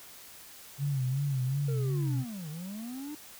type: tone with vibrato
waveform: sine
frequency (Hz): 135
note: C#3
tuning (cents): -45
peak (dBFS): -27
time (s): 0.78-2.25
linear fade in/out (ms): 50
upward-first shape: sine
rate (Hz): 2.7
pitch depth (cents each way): 110
type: linear two-way sweep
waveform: triangle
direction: down then up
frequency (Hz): 472.5 to 146.83 to 306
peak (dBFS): -35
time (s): 1.68-3.15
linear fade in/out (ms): 5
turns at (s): 2.49
effects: white hiss -50 dBFS RMS until 3.39 s